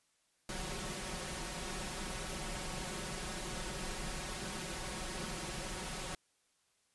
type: noise with comb filter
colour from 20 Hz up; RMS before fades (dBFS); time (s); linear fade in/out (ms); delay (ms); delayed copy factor
pink; -41; 0.49-6.15; 2; 5.4; +0.75
effects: white hiss -75 dBFS RMS until 6.94 s + resampled to 24000 Hz